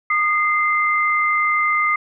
sine tone pair together, 1226 / 2083 Hz, D#6 / C7, -26 / -8 cents, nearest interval major sixth, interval 918 cents, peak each -18 dBFS, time 0.1-1.96 s, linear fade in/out 5 ms, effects none

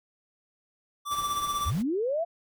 square tone with tremolo, 1166 Hz, D6, 13 cents flat, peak -26 dBFS, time 1.05-1.72 s, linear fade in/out 50 ms, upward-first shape sine, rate 16 Hz, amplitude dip 50%
pink noise, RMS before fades -44 dBFS, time 1.1-1.83 s, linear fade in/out 20 ms
sine linear sweep, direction up, 47.6 to 698.5 Hz, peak -25 dBFS, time 1.65-2.25 s, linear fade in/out 20 ms
effects none

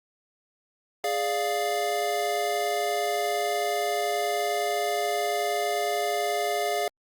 square chord, D diminished, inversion second, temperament equal, 415.3 / 587.3 / 698.5 Hz, Ab4 / D5 / F5, 0 / 0 / 0 cents, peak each -31 / -32 / -28 dBFS, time 1.04-6.88 s, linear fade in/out 2 ms, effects Opus 48 kbps

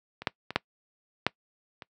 clicks, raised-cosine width 0.3 ms, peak -23 / -8 / -19 / -6 / -6 / -25 dBFS, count 6, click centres 0.22 / 0.272 / 0.506 / 0.56 / 1.266 / 1.822 s, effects noise-tail reverb RT60 0.1 s tail -23 dB re dry + high-pass 100 Hz 12 dB/octave

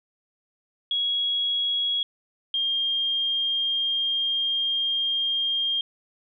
sine tone pair in turn, 3322 / 3213 Hz, G#7 / G7, 0 / +42 cents, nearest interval minor second, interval 58 cents, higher first, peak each -22 dBFS, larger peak neither, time 0.91-2.03 / 2.54-5.81 s, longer second, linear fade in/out 2 ms, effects none

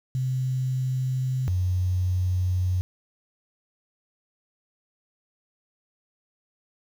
sine tone pair in turn, 129.5 / 91.25 Hz, C3 / F#2, -17 / -24 cents, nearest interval tritone, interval 607 cents, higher first, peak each -23 / -21 dBFS, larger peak second, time 0.15-1.48 / 1.48-2.81 s, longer neither, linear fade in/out 0 ms, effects 8-bit

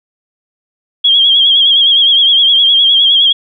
sine tone with vibrato, 3260 Hz, G#7, 33 cents flat, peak -5 dBFS, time 1.04-3.33 s, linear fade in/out 10 ms, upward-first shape sine, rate 9.7 Hz, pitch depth 59 cents each way, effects none

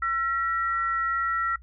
sine tone pair together, 1350.6 / 1910 Hz, E6 / A#6, +42 / +42 cents, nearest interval tritone, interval 600 cents, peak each -24 / -31 dBFS, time 0.02-1.56 s, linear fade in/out 5 ms, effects noise-tail reverb RT60 0.1 s tail -20 dB re dry + added 60 Hz sine -46 dBFS peak until 1.62 s

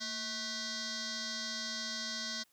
sine tone with frequency modulation, 228.5 Hz, A#3, 34 cents flat, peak -36 dBFS, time 0-2.44 s, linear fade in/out 20 ms, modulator 869 Hz, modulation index 6.5, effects white hiss -71 dBFS RMS until 2.52 s

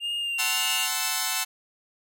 triangle tone with vibrato, 2800 Hz, F7, 4 cents sharp, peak -25 dBFS, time 0-0.89 s, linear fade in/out 50 ms, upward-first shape sine, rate 1.8 Hz, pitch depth 24 cents each way
5% pulse chord, F# half-diminished seventh, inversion none, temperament equal with one note detuned, 747.7 / 880 / 1046.5 / 1318.5 Hz, F#5 / A5 / C6 / E6, +18 / 0 / 0 / 0 cents, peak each -19 dBFS, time 0.38-1.45 s, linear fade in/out 20 ms
effects none

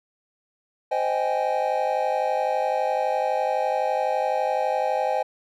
triangle chord, Ab major seventh, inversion first, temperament just, 519.1 / 623 / 778.7 / 830.6 Hz, C5 / Eb5 / G5 / Ab5, -14 / +2 / -12 / 0 cents, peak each -25 dBFS, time 0.91-5.23 s, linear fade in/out 10 ms, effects none

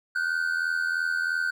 triangle tone pair together, 1450 / 1533 Hz, F#6 / G6, -35 / -39 cents, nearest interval minor second, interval 96 cents, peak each -26 / -25 dBFS, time 0.15-1.51 s, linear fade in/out 10 ms, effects none

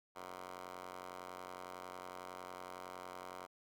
10% pulse ring-modulated tone, 90.9 Hz, F#2, 30 cents flat, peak -36 dBFS, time 0.15-3.47 s, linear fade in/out 20 ms, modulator 838 Hz, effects none

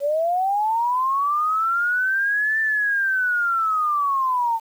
sine linear two-way sweep, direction up then down, 554.4 to 1779 to 891 Hz, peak -18 dBFS, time 0-4.6 s, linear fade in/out 50 ms, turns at 2.6 s, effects 8-bit

